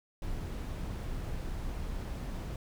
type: noise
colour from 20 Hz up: brown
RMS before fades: -37 dBFS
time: 0.22-2.56 s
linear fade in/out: 2 ms
effects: none